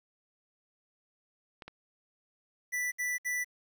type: clicks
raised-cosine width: 0.3 ms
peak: -28 dBFS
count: 2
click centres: 1.622 / 1.68 s
type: tone bursts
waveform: square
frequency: 1975.5 Hz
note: B6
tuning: in tune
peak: -31 dBFS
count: 3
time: 2.72-3.446 s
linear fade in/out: 20 ms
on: 200 ms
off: 63 ms
effects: 11-bit